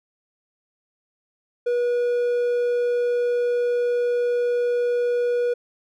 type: tone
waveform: triangle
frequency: 484.1 Hz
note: B4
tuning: 35 cents flat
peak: -17 dBFS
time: 1.66-5.54 s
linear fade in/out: 10 ms
effects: none